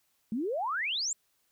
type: exponential sweep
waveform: sine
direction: up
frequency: 205.9 to 7700 Hz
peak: -29 dBFS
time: 0.32-1.13 s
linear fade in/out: 2 ms
effects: white hiss -73 dBFS RMS until 1.51 s